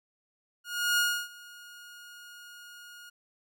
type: tone with ADSR envelope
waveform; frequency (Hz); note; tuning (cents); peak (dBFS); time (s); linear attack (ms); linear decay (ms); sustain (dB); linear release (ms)
sawtooth; 1433; F6; +44; -19; 0.64-3.1; 340; 300; -24; 11
effects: none